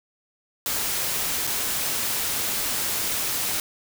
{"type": "noise with dropouts", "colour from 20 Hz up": "white", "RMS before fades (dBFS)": -26, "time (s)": [0.66, 3.6], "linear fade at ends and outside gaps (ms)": 1, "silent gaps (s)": [1.469, 1.473], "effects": []}